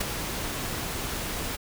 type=noise with ADSR envelope; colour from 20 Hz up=pink; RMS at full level=-24 dBFS; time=0-1.57 s; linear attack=10 ms; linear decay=11 ms; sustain=-8 dB; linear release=23 ms; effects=none